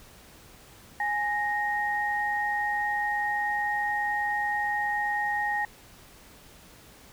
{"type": "tone pair together", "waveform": "sine", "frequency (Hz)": [830.6, 1864.7], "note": ["G#5", "A#6"], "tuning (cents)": [0, 0], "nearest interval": "octave + major second", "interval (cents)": 1400, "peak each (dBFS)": -28, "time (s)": [1, 5.65], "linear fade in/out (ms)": 2, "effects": ["pink hiss -52 dBFS RMS until 7.12 s"]}